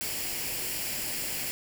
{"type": "noise with comb filter", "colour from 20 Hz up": "white", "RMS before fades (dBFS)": -33, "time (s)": [0.01, 1.51], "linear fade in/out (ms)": 0, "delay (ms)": 0.4, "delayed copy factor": 0.55, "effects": []}